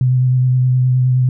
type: tone with vibrato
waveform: sine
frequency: 127.3 Hz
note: C3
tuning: 47 cents flat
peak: -10 dBFS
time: 0.01-1.29 s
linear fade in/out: 2 ms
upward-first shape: sine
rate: 9.6 Hz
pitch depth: 18 cents each way
effects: none